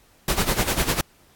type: noise with tremolo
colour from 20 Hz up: pink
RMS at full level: -20 dBFS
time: 0.28-1.01 s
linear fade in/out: 2 ms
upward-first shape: sine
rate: 10 Hz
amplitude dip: 75%
effects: pink hiss -57 dBFS RMS until 1.35 s + AAC 64 kbps